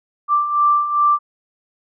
sine beating tone pair, 1174.7 / 1177.2 Hz, D6 / D6, 0 / +4 cents, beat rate 2.5 Hz, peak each -20 / -14 dBFS, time 0.28-1.19 s, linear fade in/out 50 ms, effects none

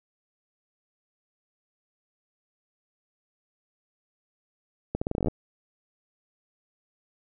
accelerating click train, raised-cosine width 2 ms, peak -14 dBFS, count 12, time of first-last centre 4.95-5.283 s, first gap 65 ms, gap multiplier 0.83, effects none

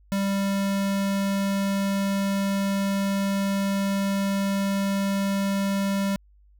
square tone, 197.1 Hz, G3, 10 cents sharp, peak -23 dBFS, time 0.12-6.16 s, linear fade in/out 0 ms, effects added 50 Hz sine -53 dBFS peak until 6.59 s

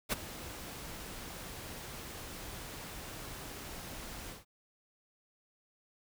pink noise with ADSR envelope, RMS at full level -29 dBFS, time 0.09-4.45 s, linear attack 35 ms, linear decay 17 ms, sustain -16 dB, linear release 160 ms, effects none

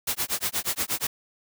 white noise with tremolo, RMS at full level -25 dBFS, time 0.07-1.07 s, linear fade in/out 5 ms, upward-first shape sine, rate 8.4 Hz, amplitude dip 100%, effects none

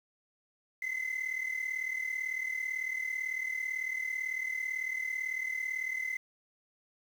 sine tone pair together, 2032 / 2070 Hz, B6 / C7, +49 / -19 cents, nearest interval unison, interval 32 cents, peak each -33 / -34 dBFS, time 0.82-6.17 s, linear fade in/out 5 ms, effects tanh soft clip ceiling -29 dBFS + 9-bit

